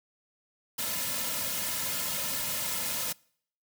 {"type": "noise with comb filter", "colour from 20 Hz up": "white", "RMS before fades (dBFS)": -32, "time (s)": [0.78, 3.13], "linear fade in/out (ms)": 10, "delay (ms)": 2.6, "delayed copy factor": -0.95, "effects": ["noise-tail reverb RT60 0.6 s tail -25 dB re dry"]}